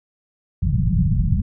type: low-pass noise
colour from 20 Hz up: white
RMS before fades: -18 dBFS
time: 0.62-1.42 s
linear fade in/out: 5 ms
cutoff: 200 Hz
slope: 96 dB/octave
effects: none